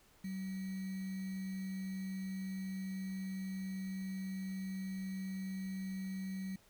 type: tone with sample-and-hold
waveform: sine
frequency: 190 Hz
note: F#3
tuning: 46 cents sharp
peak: -38 dBFS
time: 0.24-6.56 s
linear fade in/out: 5 ms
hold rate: 2100 Hz
effects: pink hiss -66 dBFS RMS until 6.69 s